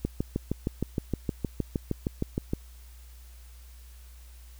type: click train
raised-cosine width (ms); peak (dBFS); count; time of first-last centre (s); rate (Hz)
3; -14; 17; 0.05-2.534; 6.44
effects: added 60 Hz sine -46 dBFS peak until 4.59 s + white hiss -58 dBFS RMS until 4.59 s